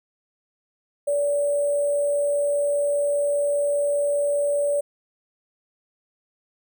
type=tone with sample-and-hold; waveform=sine; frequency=575 Hz; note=D5; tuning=37 cents flat; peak=-19 dBFS; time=1.07-4.81 s; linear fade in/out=10 ms; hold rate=8820 Hz; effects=none